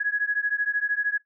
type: beating tone pair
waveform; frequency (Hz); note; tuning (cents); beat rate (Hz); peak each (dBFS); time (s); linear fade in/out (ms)
sine; 1666 / 1679; G#6 / G#6; +5 / +18; 13; -25; 0-1.18; 10
effects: noise-tail reverb RT60 0.1 s tail -17 dB re dry